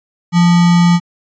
sine tone with sample-and-hold, 173.4 Hz, F3, 12 cents flat, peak -6 dBFS, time 0.32-1 s, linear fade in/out 50 ms, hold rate 1050 Hz, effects resampled to 16000 Hz

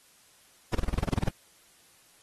brown noise bursts, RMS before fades -24 dBFS, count 12, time 0.73-1.289 s, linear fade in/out 5 ms, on 20 ms, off 29 ms, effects white hiss -60 dBFS RMS until 2.22 s + AAC 32 kbps

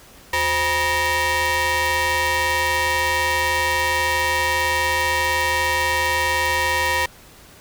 sawtooth ring-modulated tone, 443.8 Hz, A4, 15 cents sharp, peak -11 dBFS, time 0.33-7.06 s, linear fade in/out 5 ms, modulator 1410 Hz, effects pink hiss -46 dBFS RMS until 7.6 s

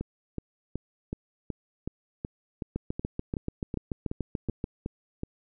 two click trains, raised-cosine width 3 ms, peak -19 / -17 dBFS, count 15 / 14, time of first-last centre 0.01-5.234 / 2.76-4.641 s, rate 2.68 / 6.91 Hz, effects none

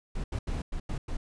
brown noise bursts at uneven times, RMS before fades -32 dBFS, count 6, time 0.15-0.24 / 0.32-0.39 / 0.47-0.62 / 0.72-0.8 / 0.89-0.98 / 1.08-1.17 s, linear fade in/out 5 ms, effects resampled to 22050 Hz

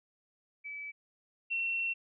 sine tone pair in turn, 2298 / 2715 Hz, D7 / F7, -38 / -50 cents, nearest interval minor third, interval 288 cents, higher second, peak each -39 / -30 dBFS, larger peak second, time 0.64-0.92 / 1.5-1.94 s, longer second, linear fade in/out 20 ms, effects none

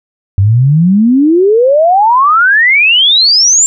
sine exponential sweep, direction up, 93.6 to 7459 Hz, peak -4 dBFS, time 0.38-3.66 s, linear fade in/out 0 ms, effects none

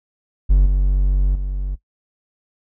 triangle tone with level steps, 47.3 Hz, F#1, 39 cents sharp, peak -7 / -11 / -18 dBFS, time 0.49-1.76 s, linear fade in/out 20 ms, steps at 0.66 / 1.35 s, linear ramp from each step 2 ms, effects noise-tail reverb RT60 0.1 s tail -17 dB re dry

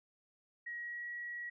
sine tone with pitch glide, 1900 to 1917.6 Hz, A#6 to A#6, +33 to +48 cents, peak -40 dBFS, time 0.66-1.5 s, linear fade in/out 10 ms, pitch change +15 cents, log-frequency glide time 0.77-1.07 s, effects none

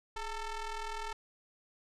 sawtooth ring-modulated tone, 440 Hz, A4, in tune, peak -30 dBFS, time 0.16-1.13 s, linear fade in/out 5 ms, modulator 460 Hz, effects low-pass 7000 Hz 12 dB/octave

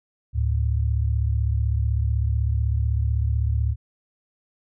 sine tone pair together, 71.7 / 107.63 Hz, D2 / A2, -41 / -38 cents, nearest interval perfect fifth, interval 703 cents, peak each -21 / -23 dBFS, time 0.33-3.76 s, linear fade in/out 50 ms, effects none

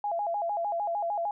sine tone with vibrato, 748 Hz, F#5, 19 cents sharp, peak -27 dBFS, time 0.04-1.31 s, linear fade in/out 2 ms, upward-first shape square, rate 6.6 Hz, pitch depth 170 cents each way, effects none

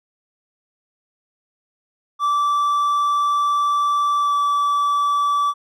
triangle tone with pitch glide, 1163 to 1155 Hz, D6 to D6, -17 to -29 cents, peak -14 dBFS, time 2.19-5.54 s, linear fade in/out 50 ms, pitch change -12 cents, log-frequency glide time 4.19-4.33 s, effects none

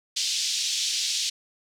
white band-pass noise, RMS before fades -27 dBFS, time 0.16-1.3 s, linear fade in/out 10 ms, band 3100 to 6200 Hz, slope 24 dB/octave, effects none

